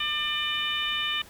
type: harmonic tone with a mistuned harmonic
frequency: 598 Hz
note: D5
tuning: 31 cents sharp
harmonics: 2 / 3 / 4 / 5 / 6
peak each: -35 / -34 / -33 / -29 / -33 dBFS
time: 0-1.22 s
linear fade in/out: 5 ms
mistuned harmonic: 6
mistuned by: +20 cents
effects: pink hiss -50 dBFS RMS until 1.29 s